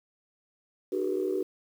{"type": "tone cluster", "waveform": "sine", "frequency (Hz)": [305.1, 376.7, 415.7, 479.7], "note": ["D#4", "F#4", "G#4", "A#4"], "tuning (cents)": [-34, 31, 2, 50], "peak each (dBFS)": [-34, -28, -35, -34], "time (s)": [0.92, 1.43], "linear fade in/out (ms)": 5, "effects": ["tanh soft clip ceiling -17 dBFS", "9-bit"]}